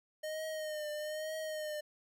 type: tone with vibrato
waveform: square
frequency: 615 Hz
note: D#5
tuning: 20 cents flat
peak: -38 dBFS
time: 0.23-1.81 s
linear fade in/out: 10 ms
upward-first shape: triangle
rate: 1.1 Hz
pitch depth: 52 cents each way
effects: none